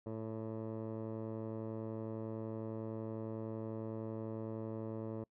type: tone with low-pass filter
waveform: 15% pulse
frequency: 110.9 Hz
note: A2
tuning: 14 cents sharp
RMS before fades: -42 dBFS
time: 0.06-5.24 s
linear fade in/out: 5 ms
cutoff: 660 Hz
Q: 2.4
effects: noise-tail reverb RT60 0.1 s tail -26 dB re dry